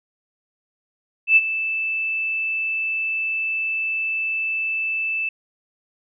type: tone with ADSR envelope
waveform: sine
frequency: 2637 Hz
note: E7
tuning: in tune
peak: -8 dBFS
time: 1.27-5.29 s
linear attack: 94 ms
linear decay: 37 ms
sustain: -13 dB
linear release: 4 ms
effects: none